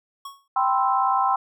square tone with exponential decay, 1106 Hz, C#6, 4 cents flat, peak -32 dBFS, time 0.25-0.48 s, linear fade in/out 5 ms, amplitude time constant 48 ms
sine chord, C major seventh, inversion second, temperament equal, 784 / 987.8 / 1046.5 / 1318.5 Hz, G5 / B5 / C6 / E6, 0 / 0 / 0 / 0 cents, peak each -22 / -27 / -22 / -26 dBFS, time 0.56-1.36 s, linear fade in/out 5 ms
effects none

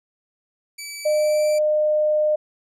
15% pulse tone with pitch glide, 2302 to 2334 Hz, D7 to D7, -35 to -11 cents, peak -25 dBFS, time 0.78-1.59 s, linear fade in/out 10 ms, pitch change +24 cents, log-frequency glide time 1-1.45 s
sine tone, 608 Hz, D#5, 40 cents flat, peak -16 dBFS, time 1.05-2.36 s, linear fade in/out 10 ms
effects none

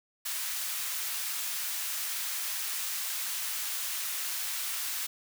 white high-pass noise, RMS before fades -34 dBFS, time 0.25-5.07 s, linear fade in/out 10 ms, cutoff 1200 Hz, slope 12 dB/octave, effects none

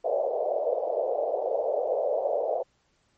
pink band-pass noise, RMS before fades -27 dBFS, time 0.04-2.63 s, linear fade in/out 10 ms, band 490 to 670 Hz, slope 48 dB/octave, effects pink hiss -69 dBFS RMS until 3.17 s + MP3 32 kbps

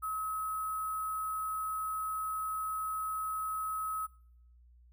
sine tone with sample-and-hold, 1283 Hz, E6, 47 cents flat, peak -33 dBFS, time 0.02-4.07 s, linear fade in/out 20 ms, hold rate 11025 Hz, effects noise-tail reverb RT60 0.7 s tail -23 dB re dry + added 60 Hz sine -57 dBFS peak until 4.92 s

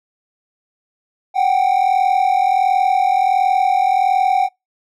triangle tone pair together, 742.6 / 784 Hz, F#5 / G5, +6 / 0 cents, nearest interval minor second, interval 94 cents, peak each -12 dBFS, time 1.34-4.49 s, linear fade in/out 50 ms, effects noise-tail reverb RT60 0.2 s tail -25 dB re dry + tanh soft clip ceiling -7 dBFS

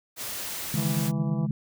white noise, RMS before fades -34 dBFS, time 0.16-1.12 s, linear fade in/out 50 ms
sine chord, C# suspended second, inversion none, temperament equal, 138.59 / 155.56 / 207.7 Hz, C#3 / D#3 / G#3, 0 / 0 / 0 cents, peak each -29 dBFS, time 0.74-1.51 s, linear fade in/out 2 ms
harmonic tone, 164.81 Hz, E3, in tune, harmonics 1 / 2 / 3 / 4 / 5 / 6 / 7, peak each -32 / -38 / -42 / -44 / -46 / -48 / -49 dBFS, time 0.76-1.47 s, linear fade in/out 20 ms
effects none

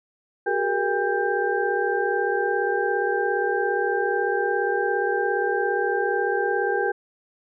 sine tone cluster, 375.7 / 413.2 / 470.2 / 805 / 1576 Hz, F#4 / G#4 / A#4 / G5 / G6, +26 / -9 / +15 / +46 / +9 cents, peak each -27 dBFS, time 0.46-6.92 s, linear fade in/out 10 ms, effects none

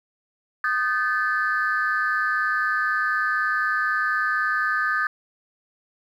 sine tone cluster, 1233 / 1537 / 1741 Hz, D#6 / G6 / A6, -16 / -35 / -19 cents, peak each -24 dBFS, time 0.64-5.07 s, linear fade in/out 2 ms, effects tanh soft clip ceiling -13 dBFS + 9-bit

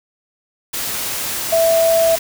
sine tone in noise, 659.3 Hz, E5, in tune, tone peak -11 dBFS, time 1.52-2.16 s, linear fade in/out 10 ms, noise white, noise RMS -23 dBFS, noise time 0.73-2.19 s, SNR +9 dB, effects none

